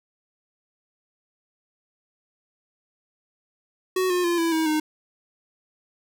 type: tone with pitch steps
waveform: square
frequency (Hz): 371.9 / 358.2 / 345 / 332.3 / 320 / 308.2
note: F#4 / F4 / F4 / E4 / D#4 / D#4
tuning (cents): +9 / +44 / -21 / +14 / +49 / -16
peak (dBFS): -21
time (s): 3.96-4.8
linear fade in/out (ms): 5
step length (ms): 140
effects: none